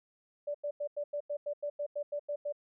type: tone bursts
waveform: sine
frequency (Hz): 583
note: D5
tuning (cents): -13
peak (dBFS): -32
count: 13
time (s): 0.47-2.525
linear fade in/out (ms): 10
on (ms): 75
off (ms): 90
effects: none